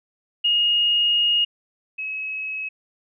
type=tone pair in turn; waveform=sine; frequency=2861 / 2566 Hz; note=F7 / E7; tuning=+41 / -47 cents; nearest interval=major second; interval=188 cents; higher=first; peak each=-16 / -26 dBFS; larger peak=first; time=0.44-1.45 / 1.98-2.69 s; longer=first; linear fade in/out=10 ms; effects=none